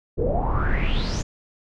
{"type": "noise with low-pass filter sweep", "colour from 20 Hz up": "brown", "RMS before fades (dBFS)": -22, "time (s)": [0.17, 1.23], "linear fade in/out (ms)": 20, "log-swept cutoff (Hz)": [410, 7000], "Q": 7.5, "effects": []}